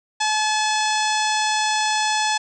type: harmonic tone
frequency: 859 Hz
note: A5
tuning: 42 cents flat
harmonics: 1 / 2 / 3 / 4 / 5 / 6 / 7 / 8 / 9 / 10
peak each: -21 / -26 / -29 / -28 / -31 / -30 / -31 / -35 / -33 / -38 dBFS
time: 0.2-2.38 s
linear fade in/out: 10 ms
effects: none